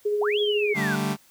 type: tone with tremolo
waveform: sine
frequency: 416 Hz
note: G#4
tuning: 3 cents sharp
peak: -20 dBFS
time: 0.05-0.74 s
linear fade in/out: 10 ms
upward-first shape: sine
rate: 14 Hz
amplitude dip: 30%
type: linear two-way sweep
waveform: sine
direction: up then down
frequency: 570 to 3398 to 1419 Hz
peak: -26 dBFS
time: 0.21-0.96 s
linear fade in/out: 10 ms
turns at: 0.39 s
type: chord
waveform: sawtooth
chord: D suspended fourth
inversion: none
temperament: just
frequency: 146.83 / 195.78 / 220.2 Hz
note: D3 / G3 / A3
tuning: 0 / -2 / +2 cents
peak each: -25 / -23 / -24 dBFS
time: 0.74-1.17 s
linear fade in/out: 50 ms
effects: white hiss -57 dBFS RMS until 1.3 s